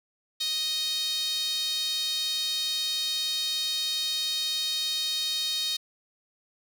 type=tone with high-pass filter; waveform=sawtooth; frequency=622.3 Hz; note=D#5; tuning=in tune; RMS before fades=-29 dBFS; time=0.4-5.77 s; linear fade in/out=10 ms; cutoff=3900 Hz; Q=6.9; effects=none